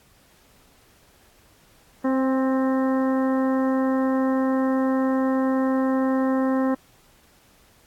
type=harmonic tone with a mistuned harmonic; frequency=263 Hz; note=C4; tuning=9 cents sharp; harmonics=1 / 2 / 3 / 4 / 5 / 6 / 7; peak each=-20 / -26 / -33 / -32 / -38 / -42 / -39 dBFS; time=2.04-6.75 s; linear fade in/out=10 ms; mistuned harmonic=3; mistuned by=+18 cents; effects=pink hiss -57 dBFS RMS until 7.86 s + AAC 64 kbps